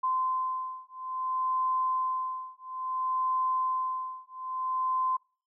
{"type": "beating tone pair", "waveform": "sine", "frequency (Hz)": [1033, 1033.59], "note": ["C6", "C6"], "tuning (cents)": [-22, -21], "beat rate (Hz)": 0.59, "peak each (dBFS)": -31, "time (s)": [0.03, 5.17], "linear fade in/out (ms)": 10, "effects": ["noise-tail reverb RT60 0.4 s tail -24 dB re dry"]}